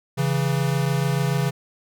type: tone pair together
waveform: square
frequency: 137.4 / 164.3 Hz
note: C#3 / E3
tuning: -15 / -5 cents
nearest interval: minor third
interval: 310 cents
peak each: -22 / -25 dBFS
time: 0.17-1.51 s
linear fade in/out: 20 ms
effects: none

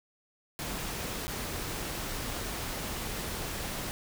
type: noise with dropouts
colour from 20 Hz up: pink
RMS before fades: -36 dBFS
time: 0.59-3.91 s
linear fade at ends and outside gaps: 0 ms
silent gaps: 1.27-1.28 s
effects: none

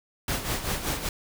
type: noise with tremolo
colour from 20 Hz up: pink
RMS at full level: -27 dBFS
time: 0.28-1.09 s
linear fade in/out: 2 ms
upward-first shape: sine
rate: 5.2 Hz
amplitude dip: 65%
effects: none

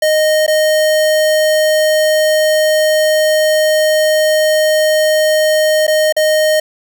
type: tone with dropouts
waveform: square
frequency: 619 Hz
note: D#5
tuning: 9 cents flat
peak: -10 dBFS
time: 0.02-6.6 s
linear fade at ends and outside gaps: 5 ms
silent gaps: 0.465-0.478 / 5.868-5.878 / 6.125-6.165 s
effects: none

